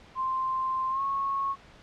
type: tone with pitch glide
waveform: sine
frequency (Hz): 1046.5 to 1097.9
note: C6 to C#6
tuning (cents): 0 to -17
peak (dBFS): -26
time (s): 0.15-1.56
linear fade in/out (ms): 50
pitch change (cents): +83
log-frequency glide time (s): 0.9-1.02
effects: pink hiss -53 dBFS RMS until 1.82 s + low-pass 4000 Hz 12 dB/octave